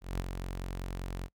sawtooth tone with ADSR envelope, 45.19 Hz, F#1, 40 cents flat, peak -26 dBFS, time 0.01-1.29 s, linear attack 190 ms, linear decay 9 ms, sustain -6 dB, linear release 47 ms, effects noise-tail reverb RT60 0.1 s tail -24 dB re dry

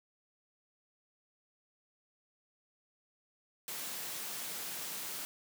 white high-pass noise, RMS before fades -41 dBFS, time 3.68-5.25 s, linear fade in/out 0 ms, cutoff 130 Hz, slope 24 dB/octave, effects none

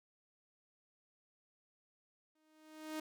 sawtooth tone with exponential growth, 311.1 Hz, D#4, in tune, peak -34 dBFS, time 2.35-3 s, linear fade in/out 5 ms, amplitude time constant 140 ms, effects none

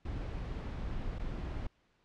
brown noise with dropouts, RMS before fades -38 dBFS, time 0.05-1.67 s, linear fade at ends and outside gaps 5 ms, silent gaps 1.186-1.194 s, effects pink hiss -72 dBFS RMS until 2.04 s + low-pass 4000 Hz 12 dB/octave

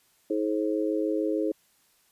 harmonic tone, 106.5 Hz, G#2, 44 cents sharp, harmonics 3 / 4 / 5, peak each -27 / -29 / -31 dBFS, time 0.3-1.52 s, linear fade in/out 5 ms, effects white hiss -65 dBFS RMS until 2.11 s + resampled to 32000 Hz

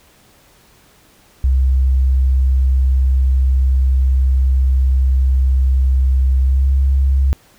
sine tone with pitch glide, 65.4 to 67.43 Hz, C2 to C#2, 0 to -47 cents, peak -10 dBFS, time 1.44-7.33 s, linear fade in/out 0 ms, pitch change +53 cents, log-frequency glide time 6.42-6.68 s, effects pink hiss -50 dBFS RMS until 7.58 s

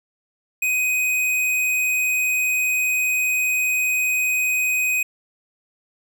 square tone, 2505 Hz, D#7, 11 cents sharp, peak -19 dBFS, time 0.62-5.03 s, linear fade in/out 5 ms, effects none

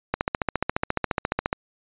click train, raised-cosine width 0.5 ms, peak -7 dBFS, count 21, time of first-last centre 0.14-1.529 s, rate 14.4 Hz, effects resampled to 8000 Hz

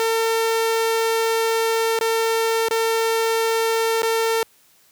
sawtooth tone with dropouts, 452 Hz, A4, 47 cents sharp, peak -14 dBFS, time 0-4.43 s, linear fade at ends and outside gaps 1 ms, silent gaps 1.99-2.01 / 2.685-2.709 / 4.021-4.031 s, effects white hiss -56 dBFS RMS until 4.91 s + high-pass 60 Hz 12 dB/octave

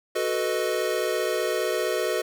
square chord, B dominant seventh, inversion second, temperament equal with one note detuned, 370 / 438.7 / 493.9 / 622.3 Hz, F#4 / A4 / B4 / D#5, 0 / -5 / 0 / 0 cents, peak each -30 dBFS, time 0.15-2.22 s, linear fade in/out 10 ms, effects none

